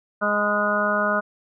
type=harmonic tone with a mistuned harmonic; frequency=207.7 Hz; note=G#3; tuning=in tune; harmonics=1 / 2 / 3 / 4 / 5 / 6 / 7; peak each=-28 / -33 / -24 / -35 / -29 / -25 / -24 dBFS; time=0.21-1.21 s; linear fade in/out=20 ms; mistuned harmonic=5; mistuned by=-26 cents; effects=none